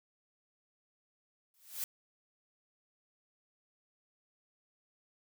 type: noise with exponential growth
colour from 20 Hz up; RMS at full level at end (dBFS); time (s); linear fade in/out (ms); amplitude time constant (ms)
blue; -34; 1.54-1.84; 1; 64
effects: none